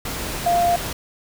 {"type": "tone in noise", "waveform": "sine", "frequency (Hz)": 696, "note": "F5", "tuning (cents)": -6, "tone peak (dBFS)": -15, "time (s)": [0.46, 0.76], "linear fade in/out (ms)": 5, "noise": "pink", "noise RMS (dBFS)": -28, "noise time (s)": [0.05, 0.93], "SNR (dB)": 10, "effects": []}